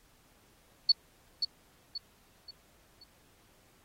sine tone with echo, 4435 Hz, C#8, in tune, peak -18 dBFS, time 0.89-0.92 s, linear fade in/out 5 ms, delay 530 ms, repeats 4, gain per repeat -8 dB, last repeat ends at 3.04 s, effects pink hiss -65 dBFS RMS until 3.84 s + AAC 48 kbps

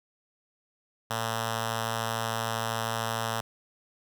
5% pulse tone with notch filter, 113 Hz, A2, 47 cents sharp, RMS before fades -31 dBFS, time 1.1-3.41 s, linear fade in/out 5 ms, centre 320 Hz, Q 0.85, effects none

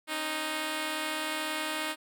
5% pulse tone pair together, 272.1 / 310.4 Hz, C#4 / D#4, -32 / -4 cents, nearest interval major second, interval 228 cents, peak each -29 / -20 dBFS, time 0.07-1.96 s, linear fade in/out 50 ms, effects none

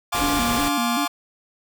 sawtooth chord, D half-diminished seventh, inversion first, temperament just, 704.8 / 845.8 / 1057.2 / 1174.7 Hz, F5 / Ab5 / C6 / D6, +16 / +31 / +18 / 0 cents, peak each -23 / -26 / -24 / -23 dBFS, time 0.12-1.08 s, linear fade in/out 10 ms
pink noise, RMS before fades -27 dBFS, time 0.14-0.69 s, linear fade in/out 10 ms
sine tone with vibrato, 261.6 Hz, C4, in tune, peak -23 dBFS, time 0.2-1.06 s, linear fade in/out 20 ms, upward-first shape square, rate 2.6 Hz, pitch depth 160 cents each way
effects none

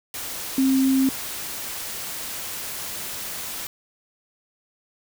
sine tone in noise, 265.9 Hz, C4, 28 cents sharp, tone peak -16 dBFS, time 0.58-1.09 s, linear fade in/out 2 ms, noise white, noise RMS -32 dBFS, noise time 0.14-3.67 s, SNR +13 dB, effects none

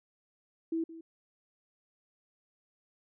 sine tone with echo, 327.5 Hz, E4, 11 cents flat, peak -29 dBFS, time 0.72-0.84 s, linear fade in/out 5 ms, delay 170 ms, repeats 1, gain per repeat -15 dB, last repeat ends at 1.01 s, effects none

